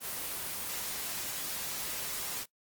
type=noise; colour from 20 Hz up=white; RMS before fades=-37 dBFS; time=0-2.46 s; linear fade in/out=50 ms; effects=noise-tail reverb RT60 0.1 s tail -18 dB re dry + Opus 24 kbps